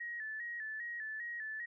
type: tone with vibrato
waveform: sine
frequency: 1817 Hz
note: A#6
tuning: 45 cents flat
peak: -39 dBFS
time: 0-1.66 s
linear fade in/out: 10 ms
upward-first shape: square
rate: 2.5 Hz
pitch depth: 69 cents each way
effects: none